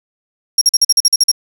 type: tone bursts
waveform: 35% pulse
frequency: 5588 Hz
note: F8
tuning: in tune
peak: -4 dBFS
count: 10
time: 0.58-1.316 s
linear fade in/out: 5 ms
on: 34 ms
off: 44 ms
effects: none